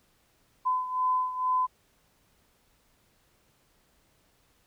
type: beating tone pair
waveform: sine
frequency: 1014 / 1016.2 Hz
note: B5 / B5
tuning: +45 / +49 cents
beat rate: 2.2 Hz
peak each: -26 / -31 dBFS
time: 0.65-1.67 s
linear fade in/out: 20 ms
effects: pink hiss -67 dBFS RMS until 4.66 s